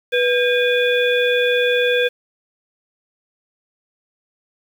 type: harmonic tone with a mistuned harmonic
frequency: 491.7 Hz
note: B4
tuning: 8 cents flat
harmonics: 1 / 3 / 5 / 7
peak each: -16 / -21 / -23 / -24 dBFS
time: 0.12-2.09 s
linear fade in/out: 20 ms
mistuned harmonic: 3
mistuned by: +150 cents
effects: 7-bit